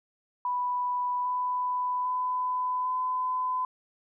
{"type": "tone with pitch steps", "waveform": "sine", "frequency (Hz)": [987.8, 995.8, 1003.9, 1012.1], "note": ["B5", "B5", "B5", "B5"], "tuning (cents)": [0, 14, 28, 42], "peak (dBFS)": -26, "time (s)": [0.45, 3.65], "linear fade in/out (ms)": 2, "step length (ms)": 800, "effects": []}